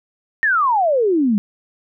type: exponential sweep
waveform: sine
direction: down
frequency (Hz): 1864.7 to 196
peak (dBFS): -13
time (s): 0.43-1.38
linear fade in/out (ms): 0
effects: none